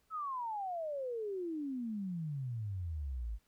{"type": "exponential sweep", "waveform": "sine", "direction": "down", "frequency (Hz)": [1322, 50.7], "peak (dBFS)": -36, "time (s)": [0.1, 3.39], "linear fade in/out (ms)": 50, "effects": ["pink hiss -75 dBFS RMS until 3.47 s"]}